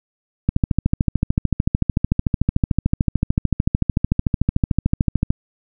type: click train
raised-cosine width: 5 ms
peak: -3 dBFS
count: 66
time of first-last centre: 0.49-5.305 s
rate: 13.5 Hz
effects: none